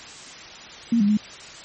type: tone with pitch steps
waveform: sine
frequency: 232.9 / 203.8 / 211.2 Hz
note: A#3 / G#3 / G#3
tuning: -1 / -32 / +29 cents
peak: -15 dBFS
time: 0.92-1.172 s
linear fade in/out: 5 ms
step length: 84 ms
effects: white hiss -40 dBFS RMS until 1.64 s + MP3 32 kbps